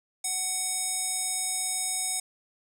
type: tone with band-pass filter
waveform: square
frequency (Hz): 747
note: F#5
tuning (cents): +16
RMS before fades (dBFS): -30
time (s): 0.24-2.2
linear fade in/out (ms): 5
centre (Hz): 8500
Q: 3.2
effects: none